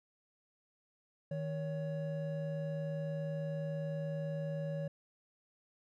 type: tone pair together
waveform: triangle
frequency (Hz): 157.18 / 561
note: D#3 / C#5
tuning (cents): +18 / +21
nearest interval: octave + minor seventh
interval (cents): 2203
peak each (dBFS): -35 / -38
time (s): 1.31-4.88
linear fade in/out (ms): 5
effects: none